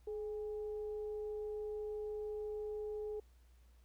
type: tone with frequency modulation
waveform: sine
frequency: 423.9 Hz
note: G#4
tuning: 35 cents sharp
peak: -39 dBFS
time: 0.07-3.2 s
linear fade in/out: 5 ms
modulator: 390 Hz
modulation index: 0.21
effects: added 60 Hz sine -61 dBFS peak until 3.84 s + pink hiss -75 dBFS RMS until 3.84 s